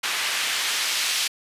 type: noise with band-pass filter sweep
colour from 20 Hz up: white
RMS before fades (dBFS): -25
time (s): 0.03-1.28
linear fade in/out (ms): 10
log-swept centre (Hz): 2000 to 3400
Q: 0.89
effects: resampled to 32000 Hz